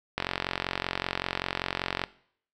click train, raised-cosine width 0.3 ms, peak -11 dBFS, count 85, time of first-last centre 0.18-2.038 s, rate 45.2 Hz, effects noise-tail reverb RT60 0.6 s tail -19 dB re dry

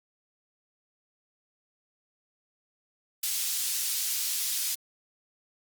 pink high-pass noise, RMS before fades -30 dBFS, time 3.23-4.75 s, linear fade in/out 5 ms, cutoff 4900 Hz, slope 12 dB/octave, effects Opus 32 kbps

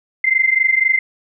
sine tone pair together, 2069 / 2093 Hz, C7 / C7, -20 / 0 cents, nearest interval unison, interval 20 cents, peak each -15 dBFS, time 0.24-0.99 s, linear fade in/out 5 ms, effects none

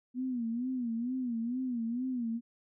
sine tone with vibrato, 242.9 Hz, B3, 29 cents flat, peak -31 dBFS, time 0.14-2.41 s, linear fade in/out 50 ms, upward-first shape sine, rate 2.2 Hz, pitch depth 120 cents each way, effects none

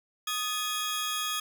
sawtooth tone cluster, 1243 / 1723 / 3313 Hz, D#6 / A6 / G#7, -2 / -37 / -5 cents, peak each -29 / -38 / -29 dBFS, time 0.27-1.4 s, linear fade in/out 5 ms, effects none

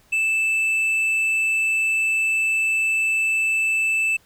sine tone with tanh clipping, 2637 Hz, E7, in tune, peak -19 dBFS, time 0.12-4.17 s, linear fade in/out 10 ms, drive 5 dB, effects pink hiss -57 dBFS RMS until 4.25 s

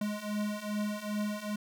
square beating tone pair, 207.7 / 210.2 Hz, G#3 / G#3, 0 / +21 cents, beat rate 2.5 Hz, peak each -37 / -35 dBFS, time 0.01-1.56 s, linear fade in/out 5 ms, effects none

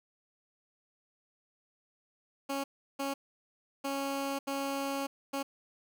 15% pulse tone bursts at uneven times, 275.8 Hz, C#4, 9 cents flat, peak -26 dBFS, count 5, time 2.49-2.64 / 2.99-3.14 / 3.84-4.39 / 4.47-5.07 / 5.33-5.43 s, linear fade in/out 10 ms, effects none

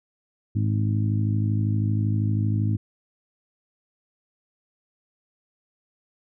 harmonic tone, 52.7 Hz, G#1, 26 cents sharp, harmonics 2 / 3 / 4 / 5 / 6, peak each -21 / -33 / -30 / -32 / -35 dBFS, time 0.55-2.77 s, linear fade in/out 10 ms, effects none

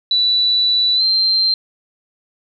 sine tone with pitch glide, 3958 to 4145 Hz, B7 to C8, +3 to -17 cents, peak -12 dBFS, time 0.11-1.54 s, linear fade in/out 2 ms, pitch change +80 cents, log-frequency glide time 0.95-1.03 s, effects none

